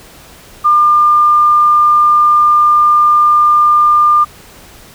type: tone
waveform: sine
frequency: 1200 Hz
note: D6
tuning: 37 cents sharp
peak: -5 dBFS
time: 0.64-4.25 s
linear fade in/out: 20 ms
effects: pink hiss -38 dBFS RMS until 4.94 s